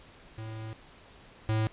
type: tone pair in turn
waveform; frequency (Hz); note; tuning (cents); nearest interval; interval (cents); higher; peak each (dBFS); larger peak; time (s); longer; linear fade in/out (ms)
square; 110.4 / 109.57; A2 / A2; +6 / -7; unison; 13; first; -38 / -26; second; 0.38-0.73 / 1.49-1.67; first; 0
effects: pink hiss -54 dBFS RMS until 1.72 s + resampled to 8000 Hz